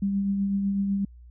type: tone with tremolo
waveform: sine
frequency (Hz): 198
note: G3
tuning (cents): +18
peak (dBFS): -21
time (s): 0.02-1.05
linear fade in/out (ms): 5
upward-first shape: triangle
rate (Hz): 8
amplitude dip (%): 35
effects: added 60 Hz sine -45 dBFS peak until 1.3 s